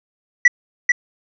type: tone with echo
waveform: triangle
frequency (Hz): 1953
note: B6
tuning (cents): -20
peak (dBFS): -4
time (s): 0.45-0.48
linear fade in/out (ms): 5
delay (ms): 440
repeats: 1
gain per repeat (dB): -4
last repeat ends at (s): 0.92
effects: resampled to 16000 Hz